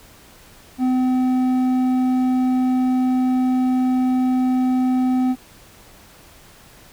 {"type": "tone with hard clipping", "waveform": "sine", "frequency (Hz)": 255.1, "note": "C4", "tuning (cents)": -44, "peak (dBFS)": -17, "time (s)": [0.78, 5.36], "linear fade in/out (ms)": 50, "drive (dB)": 6, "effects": ["pink hiss -47 dBFS RMS until 6.92 s"]}